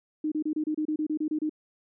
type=tone bursts; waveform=sine; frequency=307.4 Hz; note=D#4; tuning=21 cents flat; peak=-25 dBFS; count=12; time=0.24-1.495 s; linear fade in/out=5 ms; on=78 ms; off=29 ms; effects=none